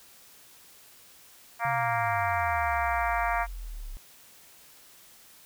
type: harmonic tone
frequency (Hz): 233.1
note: A#3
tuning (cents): 0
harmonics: 3 / 4 / 5 / 6 / 7 / 8 / 9 / 10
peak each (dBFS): -29 / -31 / -33 / -35 / -36 / -37 / -38 / -39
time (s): 1.59-3.47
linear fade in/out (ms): 50
type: exponential sweep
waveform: sine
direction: down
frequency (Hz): 138.2 to 33.11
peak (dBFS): -35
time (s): 1.65-3.97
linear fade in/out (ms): 0
effects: white hiss -54 dBFS RMS until 5.45 s